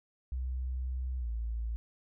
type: tone with pitch glide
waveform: sine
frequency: 63.6 to 56.66 Hz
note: C2 to A#1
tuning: -48 to -49 cents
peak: -32 dBFS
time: 0.32-1.76 s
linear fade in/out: 0 ms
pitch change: -201 cents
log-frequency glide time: 1.18-1.29 s
effects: none